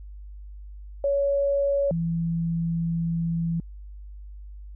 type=tone pair in turn; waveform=sine; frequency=561 / 166.79 Hz; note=C#5 / E3; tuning=+21 / +21 cents; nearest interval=octave + major sixth; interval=2100 cents; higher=first; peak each=-20 / -23 dBFS; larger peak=first; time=1.04-1.91 / 1.91-3.6 s; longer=second; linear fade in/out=2 ms; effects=added 50 Hz sine -38 dBFS peak until 4.75 s